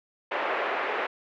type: band-pass noise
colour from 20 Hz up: pink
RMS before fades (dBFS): -29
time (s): 0.31-1.07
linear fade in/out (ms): 10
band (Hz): 420 to 2400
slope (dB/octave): 24
effects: none